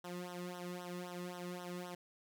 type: tone with flanger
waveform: sawtooth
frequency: 178 Hz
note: F3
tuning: 33 cents sharp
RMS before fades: -45 dBFS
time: 0.04-1.95 s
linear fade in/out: 5 ms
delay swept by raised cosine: 0.42 to 1.33 ms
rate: 3.8 Hz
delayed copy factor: -1
effects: none